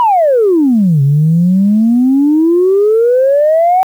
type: exponential two-way sweep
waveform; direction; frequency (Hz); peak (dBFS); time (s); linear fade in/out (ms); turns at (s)
sine; down then up; 1000 to 136 to 763; -5; 0-3.83; 0; 1.02
effects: tanh soft clip ceiling -2 dBFS + 7-bit